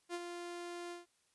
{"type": "tone with ADSR envelope", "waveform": "sawtooth", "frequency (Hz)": 348.2, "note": "F4", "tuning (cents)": -5, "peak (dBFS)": -33, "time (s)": [0.09, 1.06], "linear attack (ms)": 52, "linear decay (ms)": 42, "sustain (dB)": -6, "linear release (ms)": 150, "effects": ["white hiss -75 dBFS RMS until 1.34 s", "resampled to 24000 Hz"]}